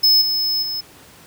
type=tone with level steps; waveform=square; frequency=5200 Hz; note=E8; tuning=24 cents flat; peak=-11 / -18 / -23 dBFS; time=0.03-0.81 s; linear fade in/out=10 ms; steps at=0.21 / 0.62 s; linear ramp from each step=10 ms; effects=pink hiss -45 dBFS RMS until 1.26 s + high-pass 80 Hz 12 dB/octave

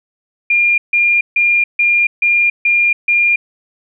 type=tone bursts; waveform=sine; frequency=2407 Hz; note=D7; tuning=42 cents sharp; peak=-9 dBFS; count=7; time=0.5-3.36 s; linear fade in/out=5 ms; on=280 ms; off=150 ms; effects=none

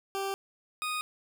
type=tone pair in turn; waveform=20% pulse; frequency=391.1 / 1241.7 Hz; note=G4 / D#6; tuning=-4 / -4 cents; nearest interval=octave + minor sixth; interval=2000 cents; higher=second; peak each=-26 dBFS; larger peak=neither; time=0.15-0.34 / 0.82-1.01 s; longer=neither; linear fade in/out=0 ms; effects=none

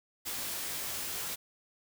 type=noise with comb filter; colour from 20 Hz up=white; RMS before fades=-37 dBFS; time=0.25-1.36 s; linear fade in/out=20 ms; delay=19 ms; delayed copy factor=-0.75; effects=none

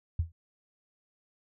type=tone with exponential decay; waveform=sine; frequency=83 Hz; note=E2; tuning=12 cents sharp; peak=-22 dBFS; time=0.19-0.32 s; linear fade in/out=5 ms; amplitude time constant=28 ms; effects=none

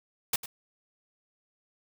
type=noise with echo; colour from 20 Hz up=white; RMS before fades=-26 dBFS; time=0.33-0.36 s; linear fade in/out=5 ms; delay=100 ms; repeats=1; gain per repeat=-14 dB; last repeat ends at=0.46 s; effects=none

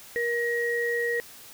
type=tone pair together; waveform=sine; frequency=472.7 / 1894.1 Hz; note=A#4 / A#6; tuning=+24 / +27 cents; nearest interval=2 octaves; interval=2403 cents; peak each=-27 dBFS; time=0.16-1.2 s; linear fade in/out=0 ms; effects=white hiss -47 dBFS RMS until 1.53 s

